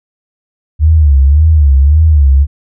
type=tone with vibrato; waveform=sine; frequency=73.5 Hz; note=D2; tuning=2 cents sharp; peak=-3 dBFS; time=0.79-2.47 s; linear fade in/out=50 ms; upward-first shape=sine; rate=1.8 Hz; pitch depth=150 cents each way; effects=none